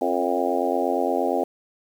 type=harmonic tone with a mistuned harmonic; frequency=88.6 Hz; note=F2; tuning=25 cents sharp; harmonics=3 / 4 / 5 / 6 / 7 / 8 / 9; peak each=-28 / -28 / -28 / -28 / -28 / -28 / -28 dBFS; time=0.01-1.44 s; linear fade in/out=5 ms; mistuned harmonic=4; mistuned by=-34 cents; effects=8-bit